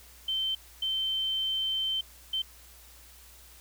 sine tone bursts at uneven times, 3100 Hz, G7, 20 cents flat, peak -27 dBFS, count 3, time 0.28-0.55 / 0.82-2.01 / 2.33-2.42 s, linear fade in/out 5 ms, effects added 60 Hz sine -55 dBFS peak until 3.6 s + white hiss -54 dBFS RMS until 3.6 s

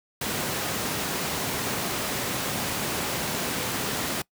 pink high-pass noise, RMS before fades -29 dBFS, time 0.21-4.22 s, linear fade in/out 5 ms, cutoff 130 Hz, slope 12 dB/octave, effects noise-tail reverb RT60 0.1 s tail -23 dB re dry

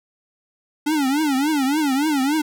square tone with vibrato, 286.4 Hz, D4, 43 cents flat, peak -18 dBFS, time 0.86-2.42 s, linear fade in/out 10 ms, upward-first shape triangle, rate 3.5 Hz, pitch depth 200 cents each way, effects none

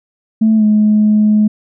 sine tone with pitch glide, 220 to 212.3 Hz, A3 to G#3, 0 to +38 cents, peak -6 dBFS, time 0.41-1.48 s, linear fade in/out 10 ms, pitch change -62 cents, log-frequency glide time 0.56-0.64 s, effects tanh soft clip ceiling -3 dBFS

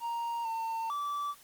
triangle tone with pitch steps, 934 / 904 / 1159 Hz, A#5 / A5 / D6, +3 / +47 / -23 cents, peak -30 dBFS, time 0-1.35 s, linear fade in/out 50 ms, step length 450 ms, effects white hiss -57 dBFS RMS until 1.43 s + Opus 48 kbps

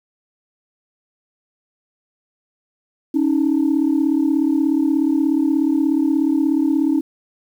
sine tone pair together, 278 / 314.7 Hz, C#4 / D#4, +5 / +20 cents, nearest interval major second, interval 215 cents, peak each -16 dBFS, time 3.14-7.01 s, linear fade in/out 10 ms, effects tanh soft clip ceiling -9 dBFS + 8-bit

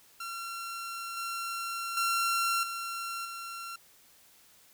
sawtooth tone with level steps, 1366 Hz, F6, 39 cents flat, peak -33 / -30 / -23 / -31 / -35 dBFS, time 0.2-3.76 s, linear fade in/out 5 ms, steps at 1.17 / 1.97 / 2.63 / 3.25 s, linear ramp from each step 2 ms, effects white hiss -60 dBFS RMS until 4.73 s

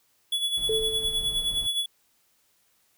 square tone with tremolo, 3400 Hz, G#7, 40 cents sharp, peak -23 dBFS, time 0.32-1.86 s, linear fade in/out 5 ms, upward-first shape sine, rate 9.7 Hz, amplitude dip 60%
brown noise, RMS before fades -40 dBFS, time 0.57-1.67 s, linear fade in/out 5 ms
sine tone with exponential decay, 438.4 Hz, A4, 6 cents flat, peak -22 dBFS, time 0.69-1.57 s, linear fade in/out 5 ms, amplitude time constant 190 ms
effects white hiss -67 dBFS RMS until 2.97 s

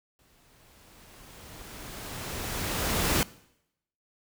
pink noise with exponential growth, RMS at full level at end -24 dBFS, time 0.19-3.23 s, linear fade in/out 0 ms, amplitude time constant 660 ms, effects noise-tail reverb RT60 0.8 s tail -21 dB re dry

